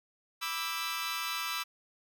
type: chord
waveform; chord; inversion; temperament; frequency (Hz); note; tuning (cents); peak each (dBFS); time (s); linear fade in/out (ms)
15% pulse; E minor seventh; second; equal with one note detuned; 987.8 / 1174.7 / 1318.5 / 1604.6; B5 / D6 / E6 / G6; 0 / 0 / 0 / +40; -34 / -32 / -30 / -36; 0.41-1.64; 20
effects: none